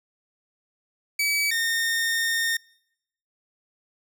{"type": "tone pair in turn", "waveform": "sawtooth", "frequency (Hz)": [2286, 1831.2], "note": ["D7", "A#6"], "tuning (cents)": [-47, -31], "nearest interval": "major third", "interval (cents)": 384, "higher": "first", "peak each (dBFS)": [-18, -19], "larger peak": "first", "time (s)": [[1.19, 1.51], [1.51, 2.57]], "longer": "second", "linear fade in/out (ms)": 5, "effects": ["noise-tail reverb RT60 0.8 s tail -26 dB re dry"]}